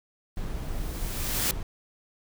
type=noise with exponential growth; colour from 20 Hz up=white; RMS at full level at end=-25 dBFS; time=0.36-1.51 s; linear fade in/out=1 ms; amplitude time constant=250 ms
type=noise; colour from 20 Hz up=brown; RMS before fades=-32 dBFS; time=0.37-1.63 s; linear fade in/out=2 ms
effects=none